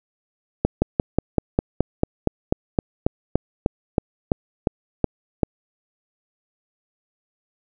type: slowing click train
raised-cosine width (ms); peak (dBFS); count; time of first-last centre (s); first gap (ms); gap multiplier
2; -3; 19; 0.65-5.433; 170; 1.05
effects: none